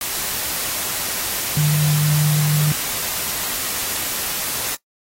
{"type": "tone in noise", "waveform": "sine", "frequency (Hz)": 150.3, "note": "D3", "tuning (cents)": 40, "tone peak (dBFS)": -14, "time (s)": [1.57, 2.72], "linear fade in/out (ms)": 2, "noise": "white", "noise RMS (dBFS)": -24, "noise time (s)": [0.01, 4.75], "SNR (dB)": 7, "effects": ["noise-tail reverb RT60 0.1 s tail -17 dB re dry", "AAC 48 kbps"]}